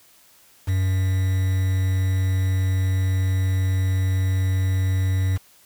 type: tone with quantisation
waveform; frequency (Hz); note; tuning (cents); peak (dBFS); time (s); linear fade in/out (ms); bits
triangle; 94.1; F#2; +30; -16; 0.67-5.38; 20; 6
effects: white hiss -54 dBFS RMS until 5.65 s